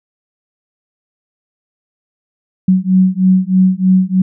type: beating tone pair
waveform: sine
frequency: 185 / 188.2 Hz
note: F#3 / F#3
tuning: 0 / +30 cents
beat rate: 3.2 Hz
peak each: -11 dBFS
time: 2.68-4.22 s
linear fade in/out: 5 ms
effects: none